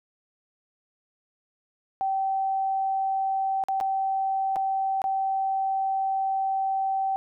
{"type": "tone with dropouts", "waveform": "sine", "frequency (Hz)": 773, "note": "G5", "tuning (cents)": -24, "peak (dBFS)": -23, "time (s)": [2.01, 7.16], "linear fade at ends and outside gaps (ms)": 0, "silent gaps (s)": [[3.638, 3.685], [3.802, 3.81], [4.559, 4.565], [5.018, 5.041]], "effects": []}